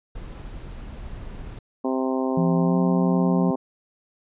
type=noise; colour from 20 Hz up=brown; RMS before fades=-36 dBFS; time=0.15-1.59 s; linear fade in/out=5 ms
type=harmonic tone; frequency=130.81 Hz; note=C3; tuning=in tune; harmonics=2 / 3 / 4 / 5 / 6 / 7 / 8; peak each=-24 / -28 / -30 / -32 / -34 / -35 / -36 dBFS; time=1.84-3.56 s; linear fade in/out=10 ms
type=tone with pitch glide; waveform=sine; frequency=171.1 to 179.19 Hz; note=F3 to F3; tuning=-35 to +45 cents; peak=-19 dBFS; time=2.37-3.51 s; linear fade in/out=5 ms; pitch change=+80 cents; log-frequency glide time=2.6-2.78 s
effects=resampled to 8000 Hz